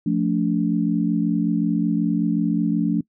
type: chord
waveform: sine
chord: D minor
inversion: first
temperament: equal with one note detuned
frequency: 174.61 / 220 / 288 Hz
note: F3 / A3 / D4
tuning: 0 / 0 / -34 cents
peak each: -22 dBFS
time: 0.06-3.01 s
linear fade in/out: 5 ms
effects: noise-tail reverb RT60 0.1 s tail -23 dB re dry